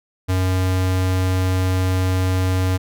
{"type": "tone", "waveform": "square", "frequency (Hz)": 92.8, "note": "F#2", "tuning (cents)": 6, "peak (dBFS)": -17, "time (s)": [0.28, 2.78], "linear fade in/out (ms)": 20, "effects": []}